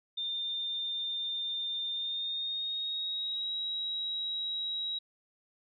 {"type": "tone with pitch glide", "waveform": "sine", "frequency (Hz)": [3608, 3845], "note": ["A7", "B7"], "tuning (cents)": [43, -47], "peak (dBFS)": -32, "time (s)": [0.17, 4.99], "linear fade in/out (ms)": 10, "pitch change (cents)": 110, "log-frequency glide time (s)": [1.91, 3.51], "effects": []}